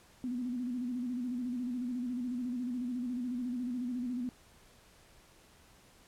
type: tone with vibrato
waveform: sine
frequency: 246.9 Hz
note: B3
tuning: in tune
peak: -33 dBFS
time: 0.24-4.29 s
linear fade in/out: 0 ms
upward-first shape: square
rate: 14 Hz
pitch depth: 52 cents each way
effects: pink hiss -61 dBFS RMS until 6.07 s + low-pass 12000 Hz 12 dB/octave